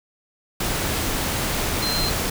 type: tone in noise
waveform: sine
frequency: 4134 Hz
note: C8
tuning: 22 cents flat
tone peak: -24 dBFS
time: 1.82-2.1 s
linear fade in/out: 5 ms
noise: pink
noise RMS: -24 dBFS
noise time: 0.6-2.3 s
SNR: -3 dB
effects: none